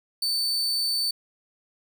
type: tone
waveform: 40% pulse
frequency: 4532 Hz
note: C#8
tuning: 37 cents sharp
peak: -22 dBFS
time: 0.22-1.11 s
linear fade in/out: 5 ms
effects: none